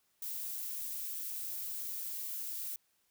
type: noise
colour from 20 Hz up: violet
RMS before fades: -40 dBFS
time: 0.22-2.76 s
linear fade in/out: 2 ms
effects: white hiss -75 dBFS RMS until 3.1 s